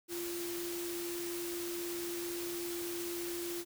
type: tone in noise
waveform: sine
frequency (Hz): 346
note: F4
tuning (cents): -16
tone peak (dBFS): -38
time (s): 0.08-3.65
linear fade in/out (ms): 50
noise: white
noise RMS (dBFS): -43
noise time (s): 0.08-3.65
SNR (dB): +2
effects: none